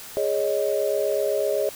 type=chord; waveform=sine; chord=Ab suspended fourth; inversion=none; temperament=equal; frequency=415.3 / 554.4 / 622.3 Hz; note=Ab4 / Db5 / Eb5; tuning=0 / 0 / 0 cents; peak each=-25 dBFS; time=0.17-1.69 s; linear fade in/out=0 ms; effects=white hiss -40 dBFS RMS until 1.75 s